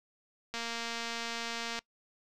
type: click train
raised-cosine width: 0.2 ms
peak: -20 dBFS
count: 291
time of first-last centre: 0.54-1.79 s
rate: 232 Hz
effects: noise-tail reverb RT60 0.1 s tail -23 dB re dry